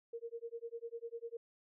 sine tone with tremolo, 465.1 Hz, A#4, 4 cents flat, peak -39 dBFS, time 0.13-1.37 s, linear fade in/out 5 ms, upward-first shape sine, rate 10 Hz, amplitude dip 100%, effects none

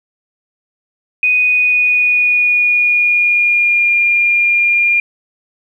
sine tone with pitch glide, 2489 to 2407 Hz, D#7 to D7, 0 to +42 cents, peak -9 dBFS, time 1.23-5 s, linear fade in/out 2 ms, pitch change -58 cents, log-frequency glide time 1.35-3.95 s, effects 8-bit

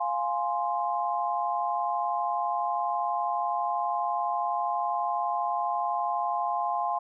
sine chord, F minor, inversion none, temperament equal, 698.5 / 830.6 / 1046.5 Hz, F5 / Ab5 / C6, 0 / 0 / 0 cents, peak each -30 dBFS, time 0-6.99 s, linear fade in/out 10 ms, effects none

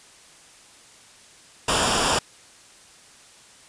pink noise with comb filter, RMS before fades -21 dBFS, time 1.68-2.19 s, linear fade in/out 5 ms, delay 0.48 ms, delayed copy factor -0.65, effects white hiss -50 dBFS RMS until 3.68 s + resampled to 22050 Hz

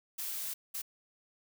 blue noise bursts at uneven times, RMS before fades -38 dBFS, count 2, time 0.18-0.54 / 0.74-0.82 s, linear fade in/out 10 ms, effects none

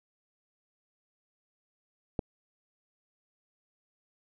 click, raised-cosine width 2 ms, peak -16 dBFS, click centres 2.192 s, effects none

